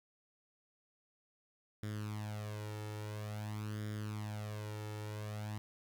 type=tone with flanger; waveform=sawtooth; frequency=105.9 Hz; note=G#2; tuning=34 cents sharp; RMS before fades=-42 dBFS; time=1.83-5.58 s; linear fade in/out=0 ms; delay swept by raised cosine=0.57 to 2.27 ms; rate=0.49 Hz; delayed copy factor=+0.7; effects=none